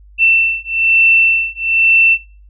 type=beating tone pair; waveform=sine; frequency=2681 / 2682.1 Hz; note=E7 / E7; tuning=+29 / +29 cents; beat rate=1.1 Hz; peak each=-12 dBFS; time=0.18-2.18 s; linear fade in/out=50 ms; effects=noise-tail reverb RT60 0.4 s tail -24 dB re dry + added 50 Hz sine -39 dBFS peak until 2.49 s